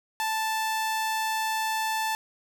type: tone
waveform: sawtooth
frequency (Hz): 880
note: A5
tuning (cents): 0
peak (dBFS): -22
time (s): 0.2-2.15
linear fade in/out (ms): 0
effects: none